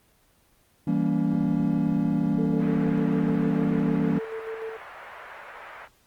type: chord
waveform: triangle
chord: E diminished seventh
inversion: none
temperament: equal with one note detuned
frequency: 164.81 / 196 / 233.1 / 283 Hz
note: E3 / G3 / Bb3 / Db4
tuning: 0 / 0 / 0 / +36 cents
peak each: -25 dBFS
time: 0.87-4.19 s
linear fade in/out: 5 ms
type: tone with tremolo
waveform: sine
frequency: 445.9 Hz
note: A4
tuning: 23 cents sharp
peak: -30 dBFS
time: 2.38-4.77 s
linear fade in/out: 5 ms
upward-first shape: square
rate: 6.7 Hz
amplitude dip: 45%
type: band-pass noise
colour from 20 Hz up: white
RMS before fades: -43 dBFS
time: 2.58-5.89 s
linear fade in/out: 50 ms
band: 510 to 1900 Hz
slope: 24 dB/octave
effects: pink hiss -62 dBFS RMS until 6.06 s + Opus 24 kbps